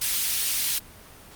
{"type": "high-pass noise", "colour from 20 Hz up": "pink", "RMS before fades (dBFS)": -25, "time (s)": [0.01, 0.79], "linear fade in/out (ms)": 10, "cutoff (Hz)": 3600, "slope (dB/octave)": 12, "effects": ["pink hiss -47 dBFS RMS until 1.35 s", "Opus 32 kbps"]}